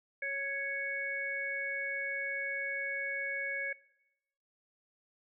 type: harmonic tone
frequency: 554.4 Hz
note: C#5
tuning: in tune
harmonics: 1 / 3 / 4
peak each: -43 / -37 / -36 dBFS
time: 0.22-3.73 s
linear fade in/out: 5 ms
effects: noise-tail reverb RT60 0.9 s tail -20 dB re dry